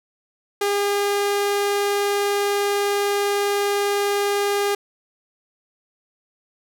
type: tone with vibrato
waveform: sawtooth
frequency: 405.1 Hz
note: G#4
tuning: 43 cents flat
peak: -15 dBFS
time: 0.61-4.75 s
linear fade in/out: 5 ms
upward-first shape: sine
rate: 20 Hz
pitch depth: 9 cents each way
effects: none